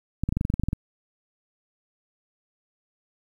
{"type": "clicks", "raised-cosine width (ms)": 5, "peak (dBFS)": -12, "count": 12, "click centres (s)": [0.236, 0.29, 0.325, 0.37, 0.411, 0.451, 0.501, 0.54, 0.597, 0.636, 0.686, 0.731], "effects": ["9-bit"]}